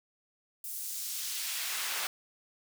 pink noise with high-pass filter sweep, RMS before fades -36 dBFS, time 0.64-2.07 s, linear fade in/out 2 ms, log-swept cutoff 11000 to 1000 Hz, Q 0.72, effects none

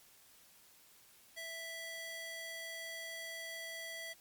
square tone with high-pass filter, 659.3 Hz, E5, in tune, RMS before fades -45 dBFS, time 1.36-4.14 s, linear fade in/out 20 ms, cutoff 1500 Hz, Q 1.2, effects white hiss -63 dBFS RMS until 4.2 s + MP3 96 kbps

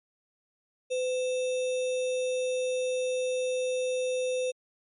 sine tone with sample-and-hold, 508 Hz, B4, 49 cents sharp, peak -26 dBFS, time 0.9-4.52 s, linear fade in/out 20 ms, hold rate 3150 Hz, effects MP3 48 kbps

